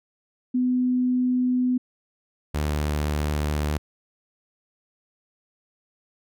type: tone pair in turn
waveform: sine / sawtooth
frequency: 251 / 74.62 Hz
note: B3 / D2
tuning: +28 / +28 cents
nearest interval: octave + major sixth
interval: 2100 cents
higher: first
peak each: -19 / -19 dBFS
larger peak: neither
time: 0.54-1.78 / 2.54-3.78 s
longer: neither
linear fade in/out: 10 ms
effects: none